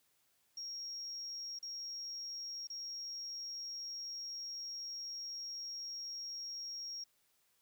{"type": "tone with dropouts", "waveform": "sine", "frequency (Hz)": 5588, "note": "F8", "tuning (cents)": 0, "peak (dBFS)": -40, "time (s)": [0.57, 7.04], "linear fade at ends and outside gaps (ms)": 5, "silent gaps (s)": [[1.589, 1.627], [2.672, 2.7]], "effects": ["tanh soft clip ceiling -38 dBFS", "white hiss -75 dBFS RMS until 7.61 s"]}